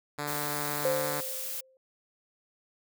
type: tone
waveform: 5% pulse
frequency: 146.83 Hz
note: D3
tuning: in tune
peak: -21 dBFS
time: 0.18-1.21 s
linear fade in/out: 10 ms
type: noise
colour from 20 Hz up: blue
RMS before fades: -36 dBFS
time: 0.27-1.61 s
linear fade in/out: 10 ms
type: tone with exponential decay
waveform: sine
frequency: 523.3 Hz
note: C5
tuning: in tune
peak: -23 dBFS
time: 0.85-1.77 s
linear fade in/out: 1 ms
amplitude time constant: 200 ms
effects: none